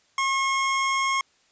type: tone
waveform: 25% pulse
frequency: 1082 Hz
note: C#6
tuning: 42 cents flat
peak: -18 dBFS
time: 0.18-1.21 s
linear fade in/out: 2 ms
effects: white hiss -63 dBFS RMS until 1.51 s + resampled to 16000 Hz